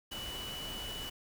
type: tone in noise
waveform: sine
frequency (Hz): 2960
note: F#7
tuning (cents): 0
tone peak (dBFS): -41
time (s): 0.11-1.1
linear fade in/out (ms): 10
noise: pink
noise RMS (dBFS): -44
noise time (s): 0.11-1.1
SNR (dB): 0
effects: none